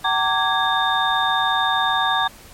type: tone cluster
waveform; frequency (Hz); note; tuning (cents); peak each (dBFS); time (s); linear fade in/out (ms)
sine; 762 / 914 / 1161 / 1654 / 3638; G5 / A#5 / D6 / G#6 / A#7; -49 / -34 / -20 / -8 / -43; -23; 0.04-2.28; 10
effects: pink hiss -44 dBFS RMS until 2.53 s + MP3 64 kbps